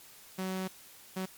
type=tone bursts at uneven times; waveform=sawtooth; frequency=187.7 Hz; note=F#3; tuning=25 cents sharp; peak=-29 dBFS; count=2; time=0.38-0.68 / 1.16-1.26 s; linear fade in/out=10 ms; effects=white hiss -54 dBFS RMS until 1.37 s + MP3 96 kbps